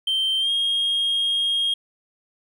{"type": "tone with pitch glide", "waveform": "triangle", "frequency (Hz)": [3129, 3249], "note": ["G7", "G#7"], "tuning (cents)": [-4, -39], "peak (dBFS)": -17, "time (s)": [0.07, 1.74], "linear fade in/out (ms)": 5, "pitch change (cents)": 65, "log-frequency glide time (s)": [0.39, 0.5], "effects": ["tanh soft clip ceiling -14 dBFS"]}